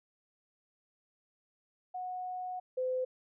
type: tone pair in turn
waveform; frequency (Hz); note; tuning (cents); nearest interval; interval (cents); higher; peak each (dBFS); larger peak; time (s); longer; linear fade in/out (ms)
sine; 733 / 511.2; F#5 / C5; -16 / -40; tritone; 624; first; -36 / -30; second; 1.94-2.6 / 2.77-3.05; first; 10
effects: none